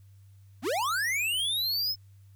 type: linear sweep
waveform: square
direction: up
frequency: 189.3 to 5274 Hz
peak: -27 dBFS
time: 0.62-1.96 s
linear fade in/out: 50 ms
effects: added 98 Hz sine -51 dBFS peak until 2.35 s + white hiss -71 dBFS RMS until 2.35 s